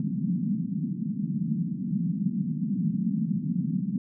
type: band-pass noise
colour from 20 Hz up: pink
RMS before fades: -28 dBFS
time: 0-3.98 s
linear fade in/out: 2 ms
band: 160 to 230 Hz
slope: 48 dB/octave
effects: none